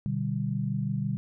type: chord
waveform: sine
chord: G major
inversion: first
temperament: equal with one note detuned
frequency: 123.47 / 149.4 / 196 Hz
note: B2 / D3 / G3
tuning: 0 / +30 / 0 cents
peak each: -31 dBFS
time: 0.06-1.17 s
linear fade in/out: 0 ms
effects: none